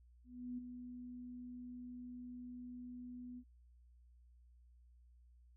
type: tone with ADSR envelope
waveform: sine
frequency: 246.9 Hz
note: B3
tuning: in tune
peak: -40 dBFS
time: 0.24-3.44 s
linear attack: 340 ms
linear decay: 12 ms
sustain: -7 dB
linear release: 62 ms
effects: added 60 Hz sine -62 dBFS peak until 5.56 s